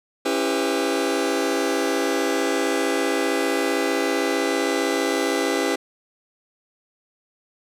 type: chord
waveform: sawtooth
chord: C# half-diminished seventh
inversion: none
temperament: just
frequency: 277.2 / 332.6 / 399.1 / 498.9 Hz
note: C#4 / E4 / G4 / B4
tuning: 0 / +16 / +31 / +17 cents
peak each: -22 / -22 / -21 / -22 dBFS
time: 0.25-5.76 s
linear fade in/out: 10 ms
effects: low-pass 11000 Hz 12 dB/octave